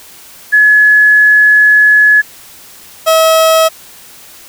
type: tone pair in turn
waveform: sine / 30% pulse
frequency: 1700 / 643.8 Hz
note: G#6 / E5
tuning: +40 / -41 cents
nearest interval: octave + perfect fourth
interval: 1681 cents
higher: first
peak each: -3 dBFS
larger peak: neither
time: 0.52-2.22 / 3.06-3.69 s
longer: first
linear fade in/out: 20 ms
effects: white hiss -36 dBFS RMS until 4.48 s